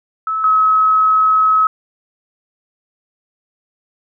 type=tone pair in turn; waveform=sine; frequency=1300 / 1282.8 Hz; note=E6 / E6; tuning=-24 / -48 cents; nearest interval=unison; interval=24 cents; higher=first; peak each=-16 / -9 dBFS; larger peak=second; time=0.27-0.44 / 0.44-1.67 s; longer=second; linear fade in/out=2 ms; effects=none